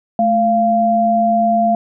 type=tone pair together; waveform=sine; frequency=217.6 / 690.8 Hz; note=A3 / F5; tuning=-19 / -19 cents; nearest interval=octave + minor sixth; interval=2000 cents; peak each=-17 / -12 dBFS; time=0.19-1.75 s; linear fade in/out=2 ms; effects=none